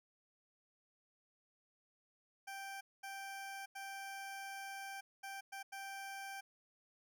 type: tone bursts at uneven times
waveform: 20% pulse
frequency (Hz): 784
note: G5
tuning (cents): 0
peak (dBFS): -40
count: 6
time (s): 2.47-2.81 / 3.03-3.66 / 3.75-5.01 / 5.23-5.41 / 5.52-5.63 / 5.72-6.41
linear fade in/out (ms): 10
effects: none